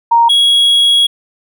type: tone pair in turn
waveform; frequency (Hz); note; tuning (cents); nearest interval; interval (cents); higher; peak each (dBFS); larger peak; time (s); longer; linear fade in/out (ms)
sine / triangle; 932.3 / 3322; A#5 / G#7; 0 / 0; octave + minor seventh; 2200; second; -5; neither; 0.11-0.29 / 0.29-1.07; second; 10
effects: none